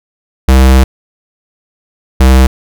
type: tone pair in turn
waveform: square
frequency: 65.41 / 65.13 Hz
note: C2 / C2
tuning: 0 / -7 cents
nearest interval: unison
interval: 7 cents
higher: first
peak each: -3 dBFS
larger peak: neither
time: 0.48-0.84 / 2.2-2.47 s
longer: first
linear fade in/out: 5 ms
effects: none